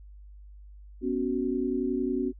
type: chord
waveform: sine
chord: B suspended second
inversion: none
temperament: just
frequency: 246.9 / 277.8 / 370.4 Hz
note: B3 / C#4 / F#4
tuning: 0 / +4 / +2 cents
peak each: -30 dBFS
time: 1.01-2.33 s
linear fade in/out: 50 ms
effects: added 50 Hz sine -45 dBFS peak until 2.39 s